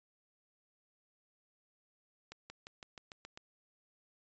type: accelerating click train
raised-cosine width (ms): 0.2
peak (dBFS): -30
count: 8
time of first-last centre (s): 2.32-3.375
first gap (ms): 180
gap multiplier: 0.94
effects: resampled to 16000 Hz